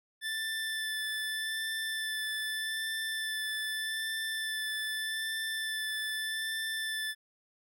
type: tone with vibrato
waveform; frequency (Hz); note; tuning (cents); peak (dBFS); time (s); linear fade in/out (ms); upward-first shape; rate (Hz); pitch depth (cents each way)
25% pulse; 1760; A6; 0; -29; 0.21-7.15; 50; sine; 0.82; 13
effects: none